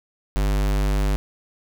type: tone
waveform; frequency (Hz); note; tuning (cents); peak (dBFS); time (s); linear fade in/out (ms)
square; 49.83; G1; +29; -19; 0.36-1.16; 0
effects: none